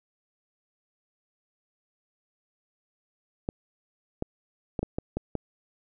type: clicks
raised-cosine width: 2 ms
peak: -15 dBFS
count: 7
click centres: 3.489 / 4.224 / 4.792 / 4.83 / 4.985 / 5.17 / 5.353 s
effects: none